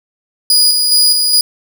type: tone with tremolo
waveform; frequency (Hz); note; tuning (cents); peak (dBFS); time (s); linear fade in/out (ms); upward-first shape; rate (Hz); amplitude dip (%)
sawtooth; 4911; D#8; -23; -4; 0.5-1.41; 2; square; 2.4; 35
effects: none